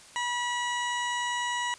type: tone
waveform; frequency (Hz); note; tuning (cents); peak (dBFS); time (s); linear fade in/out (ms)
20% pulse; 970; B5; -31; -23; 0.16-1.74; 0
effects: white hiss -51 dBFS RMS until 1.78 s + resampled to 22050 Hz